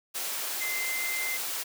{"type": "tone in noise", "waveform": "sine", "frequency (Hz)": 2078, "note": "C7", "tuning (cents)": -12, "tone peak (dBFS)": -31, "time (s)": [0.6, 1.38], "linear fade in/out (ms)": 20, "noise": "white", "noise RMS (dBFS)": -33, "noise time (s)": [0.14, 1.64], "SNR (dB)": -1, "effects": ["high-pass 400 Hz 12 dB/octave"]}